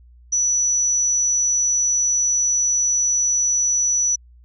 sine tone, 5920 Hz, F#8, in tune, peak -16 dBFS, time 0.32-4.16 s, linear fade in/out 10 ms, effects added 60 Hz sine -45 dBFS peak until 4.44 s

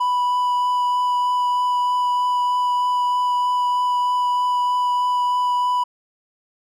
triangle tone with vibrato, 987.8 Hz, B5, in tune, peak -15 dBFS, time 0-5.84 s, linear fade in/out 10 ms, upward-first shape triangle, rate 3.2 Hz, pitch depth 8 cents each way, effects none

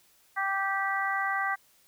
harmonic tone, 390.8 Hz, G4, 5 cents flat, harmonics 2 / 3 / 4 / 5, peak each -32 / -32 / -32 / -32 dBFS, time 0.36-1.56 s, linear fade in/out 20 ms, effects white hiss -63 dBFS RMS until 1.87 s

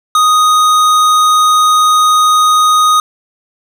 sine tone with tanh clipping, 1244.5 Hz, D#6, in tune, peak -8 dBFS, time 0.15-3 s, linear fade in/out 2 ms, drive 18 dB, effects none

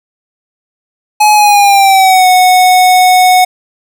square tone with pitch glide, 845 to 735.6 Hz, G#5 to F#5, +30 to -10 cents, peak -4 dBFS, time 1.2-3.45 s, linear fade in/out 10 ms, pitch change -240 cents, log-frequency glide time 1.34-2.27 s, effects none

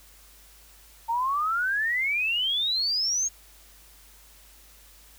sine exponential sweep, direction up, 897 to 6620 Hz, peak -23 dBFS, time 1.08-3.29 s, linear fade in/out 20 ms, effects added 50 Hz sine -55 dBFS peak until 5.18 s + white hiss -54 dBFS RMS until 5.18 s

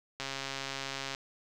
click train, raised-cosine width 0.2 ms, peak -19 dBFS, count 130, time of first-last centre 0.2-1.149 s, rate 136 Hz, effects none

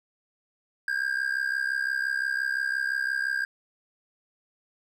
triangle tone with amplitude modulation, 1607 Hz, G6, 43 cents sharp, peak -20 dBFS, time 0.88-3.45 s, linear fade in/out 2 ms, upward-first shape sine, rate 65.8 Hz, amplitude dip 80%, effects none

